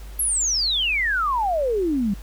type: exponential sweep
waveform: sine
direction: down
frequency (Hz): 11620 to 189.5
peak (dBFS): -19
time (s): 0.19-2.14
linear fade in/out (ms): 5
effects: added 50 Hz sine -34 dBFS peak until 2.22 s + pink hiss -48 dBFS RMS until 2.22 s